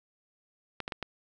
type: clicks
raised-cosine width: 0.3 ms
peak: -18 dBFS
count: 4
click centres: 0.803 / 0.879 / 0.922 / 1.027 s
effects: none